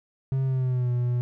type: tone with pitch glide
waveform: triangle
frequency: 133.4 to 122.33 Hz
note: C3 to B2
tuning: +34 to -16 cents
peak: -20 dBFS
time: 0.32-1.21 s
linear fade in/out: 0 ms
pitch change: -150 cents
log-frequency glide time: 0.44-0.91 s
effects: none